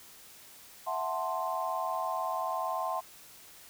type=chord; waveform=sine; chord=F# half-diminished seventh; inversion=third; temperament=equal; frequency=659.3 / 740 / 880 / 1046.5 Hz; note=E5 / F#5 / A5 / C6; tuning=0 / 0 / 0 / 0 cents; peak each=-36 / -36 / -38 / -34 dBFS; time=0.86-3.01 s; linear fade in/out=20 ms; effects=white hiss -53 dBFS RMS until 3.69 s